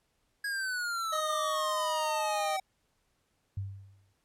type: exponential sweep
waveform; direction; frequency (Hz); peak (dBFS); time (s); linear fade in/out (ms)
square; down; 1661.2 to 759; -32; 0.44-2.6; 5
type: tone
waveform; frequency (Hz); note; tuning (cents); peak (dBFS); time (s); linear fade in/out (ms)
25% pulse; 620; D#5; -6; -28; 1.12-2.57; 10
type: tone with exponential decay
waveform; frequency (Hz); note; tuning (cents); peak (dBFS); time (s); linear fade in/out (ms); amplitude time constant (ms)
sine; 98; G2; 0; -30; 3.57-4.13; 5; 120
effects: pink hiss -75 dBFS RMS until 4.24 s + low-pass 12000 Hz 12 dB/octave